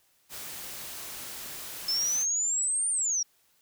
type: noise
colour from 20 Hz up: white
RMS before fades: -40 dBFS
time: 0.29-2.26 s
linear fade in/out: 50 ms
type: exponential two-way sweep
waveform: sine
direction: up then down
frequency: 5230 to 9120 to 5550 Hz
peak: -25 dBFS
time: 1.88-3.23 s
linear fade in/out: 5 ms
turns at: 2.9 s
effects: white hiss -67 dBFS RMS until 3.61 s